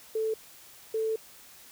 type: tone pair in turn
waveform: sine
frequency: 440 / 441.9 Hz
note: A4 / A4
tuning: 0 / +7 cents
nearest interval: unison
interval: 7 cents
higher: second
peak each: -26 dBFS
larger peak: neither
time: 0.15-0.34 / 0.94-1.16 s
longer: second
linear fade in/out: 5 ms
effects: white hiss -52 dBFS RMS until 1.71 s